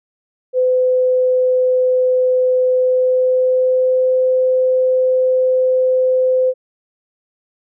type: tone with pitch glide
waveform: sine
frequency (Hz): 508 to 513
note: B4 to C5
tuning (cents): +49 to -34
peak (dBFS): -11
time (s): 0.53-6.54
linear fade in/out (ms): 50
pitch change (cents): +17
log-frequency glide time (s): 2.7-4.12
effects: none